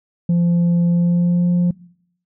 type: tone with pitch glide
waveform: sine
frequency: 172.4 to 176.02 Hz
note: F3 to F3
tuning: -22 to +14 cents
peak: -10 dBFS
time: 0.29-1.71 s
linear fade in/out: 5 ms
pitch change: +36 cents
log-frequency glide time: 0.87-1.5 s
effects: noise-tail reverb RT60 0.7 s tail -24 dB re dry + tanh soft clip ceiling -12 dBFS